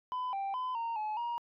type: tone with pitch steps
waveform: sine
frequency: 1005 / 786 / 1013 / 923 / 855 / 947 Hz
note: B5 / G5 / B5 / A#5 / A5 / A#5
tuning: +30 / +4 / +44 / -17 / -50 / +27 cents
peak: -30 dBFS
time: 0.12-1.38 s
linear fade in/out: 0 ms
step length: 210 ms
effects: tanh soft clip ceiling -32 dBFS